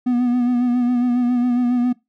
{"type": "tone with vibrato", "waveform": "triangle", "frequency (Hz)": 245.1, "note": "B3", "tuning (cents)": -13, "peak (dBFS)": -13, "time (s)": [0.06, 1.93], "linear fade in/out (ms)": 10, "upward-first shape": "sine", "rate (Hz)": 7.3, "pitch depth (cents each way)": 36, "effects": ["noise-tail reverb RT60 0.2 s tail -21 dB re dry"]}